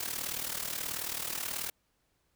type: noise with amplitude modulation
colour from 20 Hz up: white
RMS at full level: -33 dBFS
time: 0-1.7 s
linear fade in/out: 5 ms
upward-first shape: sine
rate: 38.5 Hz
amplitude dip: 75%
effects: pink hiss -75 dBFS RMS until 2.35 s